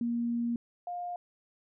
sine tone pair in turn, 236 / 707.2 Hz, A#3 / F5, +22 / +22 cents, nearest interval octave + perfect fifth, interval 1900 cents, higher second, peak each -28 / -34 dBFS, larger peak first, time 0.01-0.56 / 0.87-1.16 s, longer first, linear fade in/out 2 ms, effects none

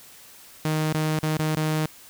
sawtooth tone with dropouts, 155.56 Hz, D#3, in tune, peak -18 dBFS, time 0.65-1.86 s, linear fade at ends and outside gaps 2 ms, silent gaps 0.928-0.944 / 1.191-1.231 / 1.372-1.392 / 1.553-1.569 s, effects white hiss -48 dBFS RMS until 2.09 s

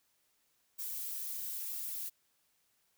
violet noise with flanger, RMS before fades -40 dBFS, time 0.78-2.1 s, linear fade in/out 20 ms, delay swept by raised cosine 2 to 5.1 ms, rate 1 Hz, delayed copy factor -0.8, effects white hiss -75 dBFS RMS until 2.97 s

